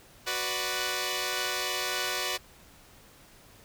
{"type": "chord", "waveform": "5% pulse", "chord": "B minor", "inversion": "second", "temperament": "equal", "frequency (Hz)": [370, 493.9, 587.3], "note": ["F#4", "B4", "D5"], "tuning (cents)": [0, 0, 0], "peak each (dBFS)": -22, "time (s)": [0.26, 2.38], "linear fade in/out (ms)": 20, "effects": ["pink hiss -55 dBFS RMS until 3.64 s"]}